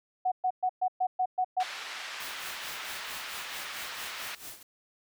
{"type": "tone bursts", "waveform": "sine", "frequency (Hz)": 740, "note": "F#5", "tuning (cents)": 0, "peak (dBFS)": -24, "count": 8, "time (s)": [0.25, 1.634], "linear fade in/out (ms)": 10, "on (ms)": 68, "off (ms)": 120}
{"type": "band-pass noise", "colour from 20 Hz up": "pink", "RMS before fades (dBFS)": -40, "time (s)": [1.6, 4.35], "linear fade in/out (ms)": 2, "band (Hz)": [1300, 4200], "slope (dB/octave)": 12}
{"type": "noise with tremolo", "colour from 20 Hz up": "white", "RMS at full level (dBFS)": -42, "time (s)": [2.2, 4.63], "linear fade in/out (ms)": 5, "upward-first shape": "sine", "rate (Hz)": 4.5, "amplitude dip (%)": 75}
{"effects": []}